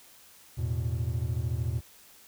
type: chord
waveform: triangle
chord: E suspended fourth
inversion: none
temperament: equal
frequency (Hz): 82.41 / 110 / 123.47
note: E2 / A2 / B2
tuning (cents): 0 / 0 / 0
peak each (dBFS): -30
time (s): 0.57-1.81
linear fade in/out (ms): 20
effects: white hiss -55 dBFS RMS until 2.27 s